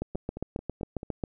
two click trains, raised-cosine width 2 ms, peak -17 / -24 dBFS, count 10 / 5, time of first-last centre 0.02-1.238 / 0.15-1.031 s, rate 7.39 / 4.54 Hz, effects none

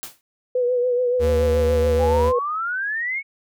white noise with exponential decay, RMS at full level -29 dBFS, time 0.03-0.21 s, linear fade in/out 0 ms, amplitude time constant 38 ms
sine tone with vibrato, 493.9 Hz, B4, in tune, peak -17 dBFS, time 0.55-2.39 s, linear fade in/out 5 ms, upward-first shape triangle, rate 7 Hz, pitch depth 48 cents each way
square tone, 77.78 Hz, D#2, in tune, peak -21 dBFS, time 1.19-2.33 s, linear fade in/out 50 ms
sine exponential sweep, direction up, 784 to 2245 Hz, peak -22 dBFS, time 1.98-3.23 s, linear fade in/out 50 ms
effects none

